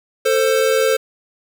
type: tone pair together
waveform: square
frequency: 445.5 / 525.4 Hz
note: A4 / C5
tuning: +22 / +7 cents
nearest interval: minor third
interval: 285 cents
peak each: -17 dBFS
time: 0.25-0.97 s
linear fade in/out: 10 ms
effects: none